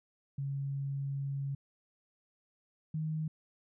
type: tone pair in turn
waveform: sine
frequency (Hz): 138.6 / 156.43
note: C#3 / D#3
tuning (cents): 0 / +10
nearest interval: major second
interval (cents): 210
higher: second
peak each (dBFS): -33 / -32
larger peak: second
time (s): 0.38-1.55 / 2.94-3.28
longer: first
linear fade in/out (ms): 5
effects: none